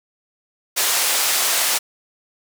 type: band-pass noise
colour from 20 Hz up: white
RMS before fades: -19 dBFS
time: 0.76-1.79 s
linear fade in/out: 20 ms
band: 520 to 12000 Hz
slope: 12 dB/octave
effects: none